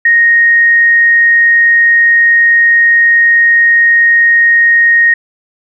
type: tone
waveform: sine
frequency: 1864.7 Hz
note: A#6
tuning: in tune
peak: -4 dBFS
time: 0.05-5.14 s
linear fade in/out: 5 ms
effects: none